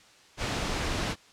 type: noise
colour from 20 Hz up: pink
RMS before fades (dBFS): -30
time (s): 0.37-1.16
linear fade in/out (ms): 50
effects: white hiss -56 dBFS RMS until 1.32 s + low-pass 6000 Hz 12 dB/octave